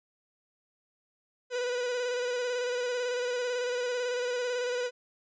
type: tone with vibrato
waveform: 45% pulse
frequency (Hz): 492.7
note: B4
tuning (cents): -4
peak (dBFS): -29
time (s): 1.5-4.91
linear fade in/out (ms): 50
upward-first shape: square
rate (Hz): 18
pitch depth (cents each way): 28
effects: resampled to 16000 Hz

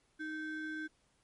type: ring-modulated tone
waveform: triangle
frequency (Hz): 932.3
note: A#5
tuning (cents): 0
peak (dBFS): -33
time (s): 0.19-0.88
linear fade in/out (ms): 20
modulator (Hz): 621
effects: pink hiss -73 dBFS RMS until 1.23 s + MP3 48 kbps

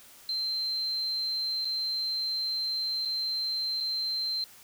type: tone with dropouts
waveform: sine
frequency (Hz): 4124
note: C8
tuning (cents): -26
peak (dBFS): -28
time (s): 0.29-4.44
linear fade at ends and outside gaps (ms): 1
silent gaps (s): 1.647-1.653 / 3.051-3.056 / 3.803-3.807
effects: white hiss -53 dBFS RMS until 4.63 s

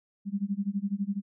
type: tone with tremolo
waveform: sine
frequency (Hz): 200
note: G3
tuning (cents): +35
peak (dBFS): -24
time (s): 0.25-1.22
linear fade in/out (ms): 50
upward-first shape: sine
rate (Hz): 12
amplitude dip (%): 95
effects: none

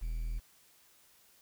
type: tone with quantisation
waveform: triangle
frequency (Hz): 40.27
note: E1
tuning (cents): -40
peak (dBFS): -31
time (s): 0.01-0.4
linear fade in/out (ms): 20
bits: 10
effects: white hiss -64 dBFS RMS until 1.41 s

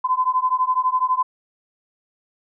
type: beating tone pair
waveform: sine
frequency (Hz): 1014 / 1026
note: B5 / C6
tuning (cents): +45 / -34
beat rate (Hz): 12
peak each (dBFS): -20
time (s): 0.04-1.23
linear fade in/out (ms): 10
effects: none

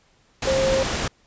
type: tone in noise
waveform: sine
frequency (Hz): 533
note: C5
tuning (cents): +32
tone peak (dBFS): -18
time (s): 0.47-0.83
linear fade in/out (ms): 5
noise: pink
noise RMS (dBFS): -25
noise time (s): 0.42-1.08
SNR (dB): +4
effects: pink hiss -60 dBFS RMS until 1.26 s + resampled to 16000 Hz

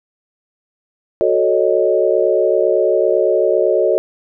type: chord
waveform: sine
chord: D# half-diminished seventh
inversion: first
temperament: equal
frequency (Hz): 370 / 440 / 554.4 / 622.3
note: F#4 / A4 / C#5 / D#5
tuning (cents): 0 / 0 / 0 / 0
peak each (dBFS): -17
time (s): 1.21-3.98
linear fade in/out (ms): 0
effects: none

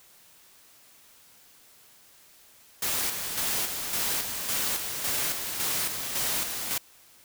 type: noise with tremolo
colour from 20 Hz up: white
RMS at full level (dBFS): -28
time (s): 2.82-6.78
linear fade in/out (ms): 5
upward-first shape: square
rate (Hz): 1.8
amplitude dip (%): 45
effects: white hiss -56 dBFS RMS until 7.24 s

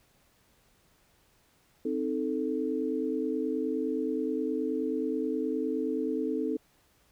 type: chord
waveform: sine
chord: A diminished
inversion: first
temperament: equal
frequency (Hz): 261.6 / 311.1 / 440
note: C4 / Eb4 / A4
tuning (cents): 0 / 0 / 0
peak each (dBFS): -32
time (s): 1.85-6.57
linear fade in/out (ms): 5
effects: pink hiss -66 dBFS RMS until 7.11 s

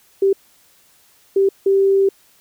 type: tone bursts at uneven times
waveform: sine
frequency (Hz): 390.8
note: G4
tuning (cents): -5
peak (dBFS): -11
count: 3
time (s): 0.22-0.33 / 1.36-1.49 / 1.66-2.09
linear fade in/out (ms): 5
effects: white hiss -54 dBFS RMS until 2.4 s

